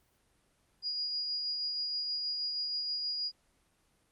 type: tone with tremolo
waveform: sine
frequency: 4877 Hz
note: D#8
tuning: 35 cents flat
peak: -31 dBFS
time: 0.82-3.32 s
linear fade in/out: 50 ms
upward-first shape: sine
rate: 6.3 Hz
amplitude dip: 25%
effects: pink hiss -71 dBFS RMS until 4.11 s + Opus 24 kbps